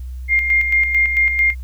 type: tone with tremolo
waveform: sine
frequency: 2117 Hz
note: C7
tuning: 20 cents sharp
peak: -11 dBFS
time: 0.28-1.55 s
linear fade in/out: 50 ms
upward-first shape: square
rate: 4.5 Hz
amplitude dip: 50%
effects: added 63 Hz sine -26 dBFS peak until 1.63 s + white hiss -56 dBFS RMS until 1.63 s